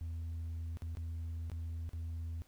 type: tone with dropouts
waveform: sine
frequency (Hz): 82.4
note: E2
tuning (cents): 0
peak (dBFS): -35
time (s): 0.01-2.42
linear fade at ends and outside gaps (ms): 0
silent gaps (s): 0.771-0.821 / 0.951-0.971 / 1.499-1.517 / 1.892-1.933
effects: tanh soft clip ceiling -37 dBFS + pink hiss -68 dBFS RMS until 2.47 s